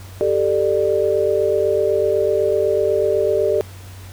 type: chord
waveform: sine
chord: G suspended second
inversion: none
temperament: equal with one note detuned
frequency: 392 / 440 / 595.2 Hz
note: G4 / A4 / D5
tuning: 0 / 0 / +23 cents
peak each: -19 dBFS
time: 0.21-3.61 s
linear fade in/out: 0 ms
effects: added 94 Hz sine -35 dBFS peak until 4.12 s + pink hiss -43 dBFS RMS until 4.12 s